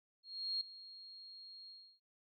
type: tone with ADSR envelope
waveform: sine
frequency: 4262 Hz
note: C8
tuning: 31 cents sharp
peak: -34 dBFS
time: 0.23-2 s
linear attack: 380 ms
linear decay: 3 ms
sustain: -17 dB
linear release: 310 ms
effects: none